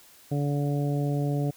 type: harmonic tone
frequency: 143.8 Hz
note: D3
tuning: 36 cents flat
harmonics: 1 / 2 / 3 / 4 / 5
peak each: -25 / -31 / -35 / -37 / -39 dBFS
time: 0.31-1.51 s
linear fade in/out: 10 ms
effects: white hiss -54 dBFS RMS until 1.56 s